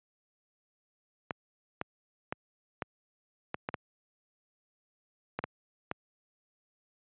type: clicks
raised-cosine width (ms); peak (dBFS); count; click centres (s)
0.5; -17; 10; 1.308 / 1.814 / 2.325 / 2.822 / 3.544 / 3.689 / 3.742 / 5.39 / 5.44 / 5.914
effects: high-pass 100 Hz 12 dB/octave + resampled to 8000 Hz